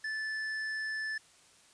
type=tone with hard clipping; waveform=triangle; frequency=1748 Hz; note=A6; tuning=12 cents flat; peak=-35 dBFS; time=0.04-1.18 s; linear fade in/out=5 ms; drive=10 dB; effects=white hiss -61 dBFS RMS until 1.73 s + resampled to 22050 Hz